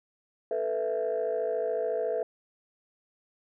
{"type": "chord", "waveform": "sine", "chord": "A suspended second", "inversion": "none", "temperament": "equal", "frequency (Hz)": [440, 493.9, 659.3], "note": ["A4", "B4", "E5"], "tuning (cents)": [0, 0, 0], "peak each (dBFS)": -30, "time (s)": [0.51, 2.23], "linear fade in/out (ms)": 2, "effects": ["tanh soft clip ceiling -21 dBFS"]}